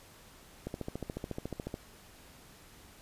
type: click train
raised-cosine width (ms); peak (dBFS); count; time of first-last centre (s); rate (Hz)
2; -23; 16; 0.67-1.741; 14
effects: pink hiss -56 dBFS RMS until 3.01 s + resampled to 32000 Hz